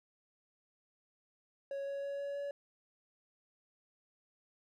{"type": "tone with pitch steps", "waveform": "triangle", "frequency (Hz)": [554.4, 557.6, 560.8, 564.1, 567.4], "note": ["C#5", "C#5", "C#5", "C#5", "C#5"], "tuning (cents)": [0, 10, 20, 30, 40], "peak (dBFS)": -35, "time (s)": [1.71, 2.51], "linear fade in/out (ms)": 2, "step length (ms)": 160, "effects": []}